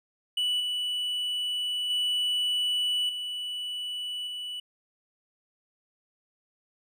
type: tone with level steps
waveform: triangle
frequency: 2960 Hz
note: F#7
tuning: in tune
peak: -23 / -26 / -23 / -30 / -32 dBFS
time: 0.37-4.6 s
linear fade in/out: 5 ms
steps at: 0.6 / 1.9 / 3.09 / 4.27 s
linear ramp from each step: 2 ms
effects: none